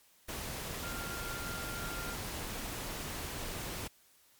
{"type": "tone in noise", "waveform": "sine", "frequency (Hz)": 1394, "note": "F6", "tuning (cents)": -4, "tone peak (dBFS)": -43, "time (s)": [0.83, 2.15], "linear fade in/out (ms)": 10, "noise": "pink", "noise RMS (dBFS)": -40, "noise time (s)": [0.28, 3.88], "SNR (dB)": -6, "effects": ["white hiss -65 dBFS RMS until 4.39 s", "MP3 96 kbps"]}